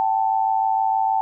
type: tone pair together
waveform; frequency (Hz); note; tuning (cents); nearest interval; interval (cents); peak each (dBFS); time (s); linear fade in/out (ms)
sine; 773.6 / 880; G5 / A5; -23 / 0; major second; 223; -20; 0-1.21; 0
effects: none